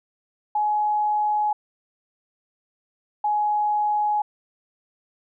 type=tone pair in turn; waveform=sine; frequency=842 / 838.9 Hz; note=G#5 / G#5; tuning=+24 / +17 cents; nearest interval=unison; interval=7 cents; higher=first; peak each=-19 dBFS; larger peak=neither; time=0.55-1.53 / 3.24-4.22 s; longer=neither; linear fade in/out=5 ms; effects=none